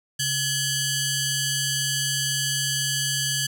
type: ring-modulated tone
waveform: 10% pulse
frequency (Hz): 1558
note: G6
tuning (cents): -11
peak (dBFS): -11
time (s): 0.19-3.47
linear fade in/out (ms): 10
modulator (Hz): 1420
effects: none